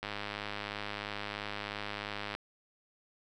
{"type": "click train", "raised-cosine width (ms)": 0.3, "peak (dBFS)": -21, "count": 240, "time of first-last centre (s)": [0.03, 2.35], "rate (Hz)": 103, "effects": []}